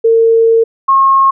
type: tone pair in turn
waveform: sine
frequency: 454.8 / 1081.7 Hz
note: A#4 / C#6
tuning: -43 / -43 cents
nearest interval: octave + minor third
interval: 1500 cents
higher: second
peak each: -5 dBFS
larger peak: neither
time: 0.04-0.64 / 0.88-1.31 s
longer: first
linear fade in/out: 10 ms
effects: none